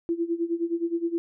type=tone with tremolo; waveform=sine; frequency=337.4 Hz; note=E4; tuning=40 cents sharp; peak=-21 dBFS; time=0.09-1.18 s; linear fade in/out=0 ms; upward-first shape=sine; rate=9.6 Hz; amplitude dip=85%; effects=none